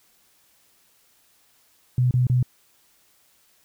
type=tone bursts; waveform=sine; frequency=125.2 Hz; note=B2; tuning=24 cents sharp; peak=-16 dBFS; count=3; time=1.98-2.428 s; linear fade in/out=2 ms; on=130 ms; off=29 ms; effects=white hiss -61 dBFS RMS until 3.64 s